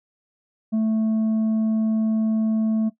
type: tone with tanh clipping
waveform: sine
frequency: 220 Hz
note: A3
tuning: in tune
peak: -19 dBFS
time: 0.72-2.9 s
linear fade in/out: 20 ms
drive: 4 dB
effects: noise-tail reverb RT60 0.1 s tail -17 dB re dry